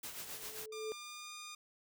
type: noise with tremolo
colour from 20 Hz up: white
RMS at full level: -44 dBFS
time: 0.03-0.66 s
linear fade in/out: 5 ms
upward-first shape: sine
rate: 7.5 Hz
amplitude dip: 50%
type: tone with exponential growth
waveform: sine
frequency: 435.6 Hz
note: A4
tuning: 17 cents flat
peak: -36 dBFS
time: 0.04-0.92 s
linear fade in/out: 0 ms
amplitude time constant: 190 ms
type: tone with pitch glide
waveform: 10% pulse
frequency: 1198 to 1217.5 Hz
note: D6 to D#6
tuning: +34 to -38 cents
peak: -38 dBFS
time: 0.72-1.55 s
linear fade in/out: 5 ms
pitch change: +28 cents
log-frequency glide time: 0.93-1.34 s
effects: none